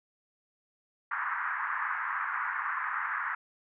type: band-pass noise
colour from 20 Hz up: white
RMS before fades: -33 dBFS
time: 1.11-3.35 s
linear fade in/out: 5 ms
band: 970 to 1800 Hz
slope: 48 dB/octave
effects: none